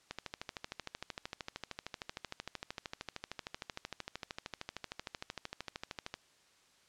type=click train; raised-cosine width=0.2 ms; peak=-22 dBFS; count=80; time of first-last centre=0.11-6.141 s; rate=13.1 Hz; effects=white hiss -67 dBFS RMS until 6.88 s + low-pass 7000 Hz 12 dB/octave